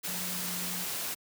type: tone in noise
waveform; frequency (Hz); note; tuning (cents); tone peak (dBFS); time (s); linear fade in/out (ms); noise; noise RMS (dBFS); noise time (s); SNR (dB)
sine; 179.9; F#3; -48; -41; 0.07-0.85; 20; white; -35; 0.03-1.15; -9
effects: high-pass 100 Hz 12 dB/octave